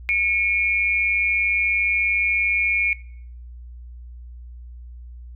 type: tone pair together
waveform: sine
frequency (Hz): 2203 / 2400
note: C#7 / D7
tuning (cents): -11 / +37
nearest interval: minor second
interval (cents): 148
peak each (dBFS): -20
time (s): 0.09-2.93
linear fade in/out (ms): 0
effects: noise-tail reverb RT60 0.6 s tail -21 dB re dry + added 60 Hz sine -36 dBFS peak until 5.35 s